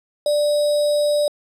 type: tone with sample-and-hold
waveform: sine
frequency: 590 Hz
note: D5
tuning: 8 cents sharp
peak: -15 dBFS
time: 0.26-1.28 s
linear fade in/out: 2 ms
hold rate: 4410 Hz
effects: low-pass 11000 Hz 12 dB/octave